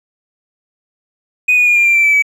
triangle tone with pitch steps, 2489 / 2459 / 2429 / 2400 / 2371 / 2343 / 2314 / 2286 Hz, D#7 / D#7 / D#7 / D7 / D7 / D7 / D7 / D7, 0 / -21 / -42 / +37 / +16 / -5 / -26 / -47 cents, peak -5 dBFS, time 1.48-2.224 s, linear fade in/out 10 ms, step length 93 ms, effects tanh soft clip ceiling -4 dBFS

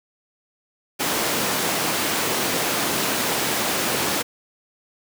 pink high-pass noise, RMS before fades -23 dBFS, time 0.99-4.23 s, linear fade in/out 20 ms, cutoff 230 Hz, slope 12 dB/octave, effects none

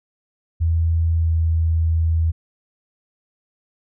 sine tone with pitch glide, 82.41 to 81.56 Hz, E2 to E2, 0 to -18 cents, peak -15 dBFS, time 0.6-2.32 s, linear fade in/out 20 ms, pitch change -18 cents, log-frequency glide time 1.16-1.31 s, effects none

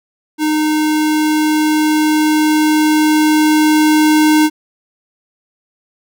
square tone with level ramp, 307.2 Hz, D#4, 22 cents flat, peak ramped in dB -13 to -8 dBFS, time 0.38-4.5 s, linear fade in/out 50 ms, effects none

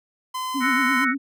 45% pulse tone, 1025 Hz, C6, 36 cents flat, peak -26 dBFS, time 0.34-1.05 s, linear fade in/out 10 ms
sine tone with vibrato, 261.6 Hz, C4, in tune, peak -23 dBFS, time 0.54-1.18 s, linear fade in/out 20 ms, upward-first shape triangle, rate 8.6 Hz, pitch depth 140 cents each way
sine chord, F# dominant seventh, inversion third, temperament equal, 1318.5 / 1480 / 1864.7 / 2217 Hz, E6 / F#6 / A#6 / C#7, 0 / 0 / 0 / 0 cents, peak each -25 dBFS, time 0.6-1.15 s, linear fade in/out 50 ms
effects none

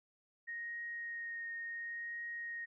sine tone with vibrato, 1864.7 Hz, A#6, in tune, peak -40 dBFS, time 0.47-2.66 s, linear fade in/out 20 ms, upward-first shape triangle, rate 0.7 Hz, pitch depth 13 cents each way, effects none

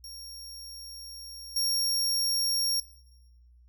sawtooth tone with level steps, 5560 Hz, F8, 9 cents flat, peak -38 / -22 dBFS, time 0.04-2.8 s, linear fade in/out 2 ms, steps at 1.56 s, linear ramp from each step 5 ms, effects noise-tail reverb RT60 1.0 s tail -19 dB re dry + added 60 Hz sine -54 dBFS peak until 3.68 s

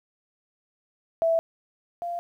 sine tone pair in turn, 659.3 / 692.2 Hz, E5 / F5, 0 / -16 cents, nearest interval minor second, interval 84 cents, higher second, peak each -19 / -28 dBFS, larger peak first, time 1.22-1.39 / 2.02-2.19 s, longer neither, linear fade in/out 0 ms, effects 10-bit

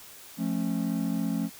triangle chord, F augmented, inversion none, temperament just, 174.61 / 218.3 / 272.8 Hz, F3 / A3 / C#4, 0 / -13 / -28 cents, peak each -29 / -28 / -29 dBFS, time 0.37-1.5 s, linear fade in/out 50 ms, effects white hiss -48 dBFS RMS until 1.59 s

